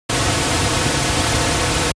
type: noise with comb filter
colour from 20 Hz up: pink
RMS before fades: -17 dBFS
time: 0.09-1.92 s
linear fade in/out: 10 ms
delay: 5 ms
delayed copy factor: -0.6
effects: high-pass 60 Hz 12 dB/octave + resampled to 22050 Hz